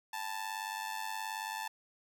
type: tone with amplitude modulation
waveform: sawtooth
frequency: 880 Hz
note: A5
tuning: in tune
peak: -30 dBFS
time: 0.13-1.68 s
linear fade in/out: 5 ms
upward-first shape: sine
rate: 98.7 Hz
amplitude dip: 75%
effects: none